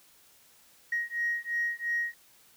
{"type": "beating tone pair", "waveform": "sine", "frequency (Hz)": [1882, 1884.9], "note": ["A#6", "A#6"], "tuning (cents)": [16, 19], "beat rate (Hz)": 2.9, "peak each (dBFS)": -31, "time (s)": [0.92, 2.14], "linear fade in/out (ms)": 5, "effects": ["tanh soft clip ceiling -21 dBFS", "white hiss -60 dBFS RMS until 2.56 s"]}